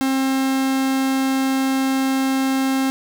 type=tone; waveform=45% pulse; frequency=266.6 Hz; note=C4; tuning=33 cents sharp; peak=-17 dBFS; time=0.01-2.9 s; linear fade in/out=0 ms; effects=none